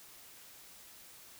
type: silence
effects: white hiss -55 dBFS RMS until 1.39 s